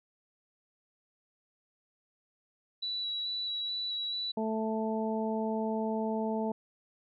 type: tone with vibrato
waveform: sine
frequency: 3928 Hz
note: B7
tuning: 10 cents flat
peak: -32 dBFS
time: 2.82-4.32 s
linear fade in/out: 10 ms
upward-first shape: square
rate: 2.3 Hz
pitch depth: 11 cents each way
type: harmonic tone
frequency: 220 Hz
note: A3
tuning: in tune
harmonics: 1 / 2 / 3 / 4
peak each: -32 / -35 / -37 / -38 dBFS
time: 4.37-6.52 s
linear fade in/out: 5 ms
effects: none